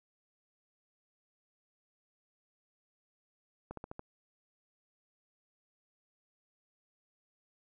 slowing click train, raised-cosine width 1 ms, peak -28 dBFS, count 5, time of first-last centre 3.71-3.994 s, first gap 63 ms, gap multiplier 1.08, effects none

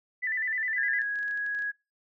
sine tone with vibrato, 1882 Hz, A#6, 16 cents sharp, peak -27 dBFS, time 0.22-1.03 s, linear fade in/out 20 ms, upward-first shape square, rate 9.8 Hz, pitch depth 100 cents each way
sine tone with pitch glide, 1648 to 1663.3 Hz, G#6 to G#6, -14 to +2 cents, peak -28 dBFS, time 0.76-1.72 s, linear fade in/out 20 ms, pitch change +16 cents, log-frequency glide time 0.91-1.2 s
clicks, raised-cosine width 0.2 ms, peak -35 dBFS, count 11, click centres 1.017 / 1.157 / 1.189 / 1.23 / 1.281 / 1.311 / 1.375 / 1.464 / 1.549 / 1.59 / 1.622 s
effects noise-tail reverb RT60 0.3 s tail -25 dB re dry

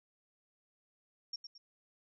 sine tone with echo, 5520 Hz, F8, 21 cents flat, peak -37 dBFS, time 1.33-1.36 s, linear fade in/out 5 ms, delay 110 ms, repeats 2, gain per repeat -8 dB, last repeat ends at 1.58 s, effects none

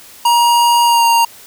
square tone with pitch glide, 947 to 931.3 Hz, A#5 to A#5, +27 to -2 cents, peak -9 dBFS, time 0.25-1.25 s, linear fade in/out 5 ms, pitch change -29 cents, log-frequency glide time 0.84-1.04 s, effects white hiss -39 dBFS RMS until 1.46 s

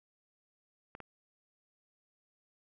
clicks, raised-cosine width 0.5 ms, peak -30 dBFS, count 2, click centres 0.951 / 1.003 s, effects none

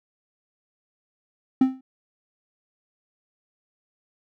triangle tone with exponential decay, 261.6 Hz, C4, in tune, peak -9 dBFS, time 1.61-1.81 s, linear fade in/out 5 ms, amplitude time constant 43 ms, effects none

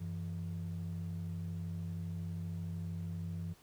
triangle ring-modulated tone, 130.81 Hz, C3, in tune, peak -31 dBFS, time 0-3.54 s, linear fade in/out 20 ms, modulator 36.4 Hz, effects tanh soft clip ceiling -32 dBFS + pink hiss -64 dBFS RMS until 3.62 s

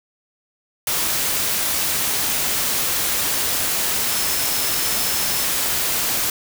sine tone in noise, 5274 Hz, E8, in tune, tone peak -30 dBFS, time 4.09-5.45 s, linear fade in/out 2 ms, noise white, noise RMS -21 dBFS, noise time 0.87-6.3 s, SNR -12 dB, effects none

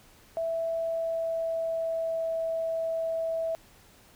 sine tone with pitch glide, 659.3 to 654.4 Hz, E5 to E5, 0 to -13 cents, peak -27 dBFS, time 0.37-3.55 s, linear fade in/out 0 ms, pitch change -13 cents, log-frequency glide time 0.81-2.3 s, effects pink hiss -57 dBFS RMS until 4.15 s

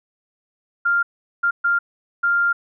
sine tone bursts at uneven times, 1396.9 Hz, F6, in tune, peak -15 dBFS, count 4, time 0.85-1.03 / 1.43-1.51 / 1.64-1.79 / 2.23-2.53 s, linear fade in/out 10 ms, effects none

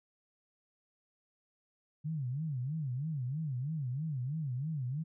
sine tone with vibrato, 140.8 Hz, C#3, 27 cents sharp, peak -33 dBFS, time 2.04-5.04 s, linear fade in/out 20 ms, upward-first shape sine, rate 3.1 Hz, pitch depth 240 cents each way, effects none

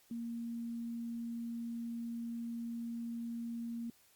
sine tone, 233.1 Hz, A#3, in tune, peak -38 dBFS, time 0.11-3.9 s, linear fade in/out 2 ms, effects white hiss -67 dBFS RMS until 4.15 s + Opus 48 kbps

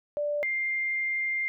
sine tone pair in turn, 587.3 / 2104 Hz, D5 / C7, 0 / +9 cents, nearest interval octave + minor seventh, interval 2209 cents, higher second, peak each -26 dBFS, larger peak neither, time 0.17-0.43 / 0.43-1.48 s, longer second, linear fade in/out 0 ms, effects none

